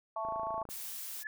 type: chord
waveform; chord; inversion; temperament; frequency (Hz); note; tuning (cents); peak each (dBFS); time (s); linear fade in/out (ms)
sine; A major; second; equal with one note detuned; 664.6 / 880 / 1108.7; E5 / A5 / C#6; +14 / 0 / 0; -38; 0.16-0.63; 5
type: click train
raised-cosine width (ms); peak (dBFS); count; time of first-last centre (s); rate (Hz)
1; -32; 13; 0.25-0.69; 27.3
type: noise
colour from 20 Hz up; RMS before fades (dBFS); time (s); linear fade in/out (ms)
blue; -42; 0.69-1.24; 20
type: tone with exponential growth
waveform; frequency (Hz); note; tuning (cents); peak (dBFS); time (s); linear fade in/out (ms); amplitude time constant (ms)
sine; 1722; A6; -38; -32; 1.19-1.27; 1; 17
effects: none

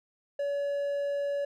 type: tone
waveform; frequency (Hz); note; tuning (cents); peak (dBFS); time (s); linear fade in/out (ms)
triangle; 568; C#5; +42; -26; 0.39-1.45; 5
effects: none

